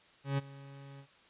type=tone with ADSR envelope; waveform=40% pulse; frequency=138.59 Hz; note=C#3; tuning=in tune; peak=-27 dBFS; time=0.24-1.07 s; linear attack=140 ms; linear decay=23 ms; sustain=-20 dB; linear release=76 ms; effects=white hiss -62 dBFS RMS until 1.29 s + resampled to 8000 Hz